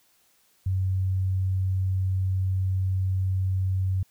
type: tone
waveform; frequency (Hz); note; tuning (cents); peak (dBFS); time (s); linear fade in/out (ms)
sine; 94.3; F#2; +33; -22; 0.66-4.03; 5
effects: white hiss -64 dBFS RMS until 4.1 s